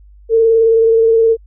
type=tone with vibrato; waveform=sine; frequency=452.2 Hz; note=A4; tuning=47 cents sharp; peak=-7 dBFS; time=0.29-1.37 s; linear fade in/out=50 ms; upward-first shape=square; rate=19 Hz; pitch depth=18 cents each way; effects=added 50 Hz sine -39 dBFS peak until 1.46 s